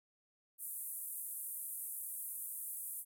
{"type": "band-pass noise", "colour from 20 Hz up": "pink", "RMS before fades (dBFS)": -44, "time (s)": [0.58, 3.05], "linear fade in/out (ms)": 50, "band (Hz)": [9200, 15000], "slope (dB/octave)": 48, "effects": []}